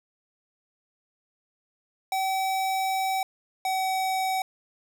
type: tone pair in turn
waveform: square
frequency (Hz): 765 / 758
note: G5 / F#5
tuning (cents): -42 / +42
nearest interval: unison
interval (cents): 16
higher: first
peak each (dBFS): -25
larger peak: neither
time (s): 2.12-3.23 / 3.65-4.42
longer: first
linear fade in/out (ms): 2
effects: none